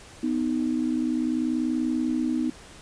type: tone pair together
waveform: sine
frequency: 250.6 / 311.1 Hz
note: B3 / D#4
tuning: +25 / 0 cents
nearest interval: major third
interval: 375 cents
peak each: -25 / -26 dBFS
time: 0.23-2.5 s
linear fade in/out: 5 ms
effects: pink hiss -47 dBFS RMS until 2.81 s + resampled to 22050 Hz